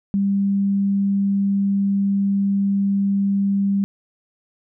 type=tone; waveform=sine; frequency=198.2 Hz; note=G3; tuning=19 cents sharp; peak=-16 dBFS; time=0.14-3.84 s; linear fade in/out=0 ms; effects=none

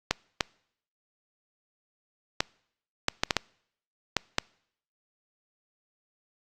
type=clicks; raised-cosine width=0.2 ms; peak=-5 dBFS; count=9; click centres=0.11 / 0.408 / 2.405 / 3.084 / 3.235 / 3.308 / 3.367 / 4.167 / 4.384 s; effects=noise-tail reverb RT60 0.7 s tail -26 dB re dry + Opus 48 kbps

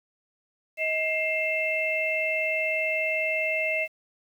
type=tone cluster; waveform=sine; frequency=632 / 2118 / 2663 Hz; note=D#5 / C7 / E7; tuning=+27 / +21 / +17 cents; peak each=-29 / -28 / -28 dBFS; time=0.77-3.88 s; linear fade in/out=50 ms; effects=9-bit

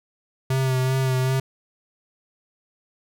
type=tone with vibrato; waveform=square; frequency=130.81 Hz; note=C3; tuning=in tune; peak=-20 dBFS; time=0.5-1.4 s; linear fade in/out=5 ms; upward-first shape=sine; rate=2.6 Hz; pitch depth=26 cents each way; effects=none

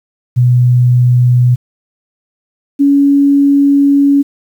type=tone pair in turn; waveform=sine; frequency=123.47 / 281.4 Hz; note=B2 / C#4; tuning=0 / +26 cents; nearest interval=octave + major second; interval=1426 cents; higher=second; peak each=-5 dBFS; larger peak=neither; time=0.36-1.56 / 2.79-4.23 s; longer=second; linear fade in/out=20 ms; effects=7-bit

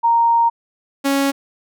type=tone pair in turn; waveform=sine / sawtooth; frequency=930 / 276.5 Hz; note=A#5 / C#4; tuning=-4 / -4 cents; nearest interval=octave + major sixth; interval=2100 cents; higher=first; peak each=-11 dBFS; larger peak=neither; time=0.03-0.5 / 1.04-1.32 s; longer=first; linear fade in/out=20 ms; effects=none

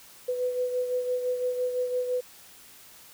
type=beating tone pair; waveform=sine; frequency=498.2 / 504.1 Hz; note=B4 / B4; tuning=+15 / +35 cents; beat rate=5.9 Hz; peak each=-26 / -35 dBFS; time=0.28-2.21 s; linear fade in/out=10 ms; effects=white hiss -51 dBFS RMS until 3.13 s

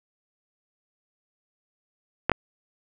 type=clicks; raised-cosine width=0.5 ms; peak=-5 dBFS; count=2; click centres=2.296 / 2.317 s; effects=none

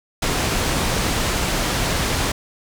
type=low-pass noise; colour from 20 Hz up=pink; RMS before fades=-21 dBFS; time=0.22-2.32 s; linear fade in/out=5 ms; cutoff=9100 Hz; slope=12 dB/octave; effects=none

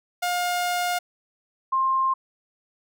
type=tone pair in turn; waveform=sawtooth / sine; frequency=711 / 1058.2 Hz; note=F5 / C6; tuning=+31 / +19 cents; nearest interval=perfect fifth; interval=688 cents; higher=second; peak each=-19 / -19 dBFS; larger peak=neither; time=0.22-0.99 / 1.72-2.14 s; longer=first; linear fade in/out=10 ms; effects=none

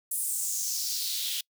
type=noise with high-pass filter sweep; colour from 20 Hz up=white; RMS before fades=-31 dBFS; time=0.11-1.41 s; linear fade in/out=5 ms; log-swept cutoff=10000 to 3100 Hz; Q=3.2; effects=noise-tail reverb RT60 0.1 s tail -26 dB re dry

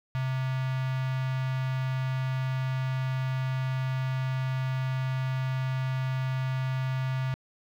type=tone with notch filter; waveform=square; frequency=130.81 Hz; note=C3; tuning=in tune; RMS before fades=-29 dBFS; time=0.15-7.34 s; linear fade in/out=0 ms; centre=400 Hz; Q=0.52; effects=low-pass 3000 Hz 12 dB/octave + 10-bit

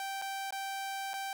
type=tone with dropouts; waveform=sawtooth; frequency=781 Hz; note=G5; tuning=7 cents flat; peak=-32 dBFS; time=0-1.33 s; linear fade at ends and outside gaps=1 ms; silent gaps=0.216-0.221 / 0.507-0.524 / 1.134-1.139 s; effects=none

